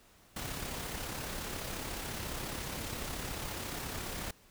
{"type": "noise with amplitude modulation", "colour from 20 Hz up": "pink", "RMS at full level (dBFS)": -38, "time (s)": [0.36, 4.31], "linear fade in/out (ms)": 5, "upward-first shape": "sine", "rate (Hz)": 34.3, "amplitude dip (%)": 35, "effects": ["pink hiss -62 dBFS RMS until 4.5 s"]}